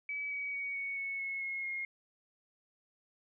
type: tone with pitch steps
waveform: sine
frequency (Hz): 2288 / 2267 / 2246 / 2225 / 2205 / 2185 / 2165 / 2145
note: D7 / C#7 / C#7 / C#7 / C#7 / C#7 / C#7 / C7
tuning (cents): -46 / +38 / +22 / +6 / -10 / -26 / -41 / +42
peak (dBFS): -35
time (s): 0.09-1.85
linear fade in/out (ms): 2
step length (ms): 220
effects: none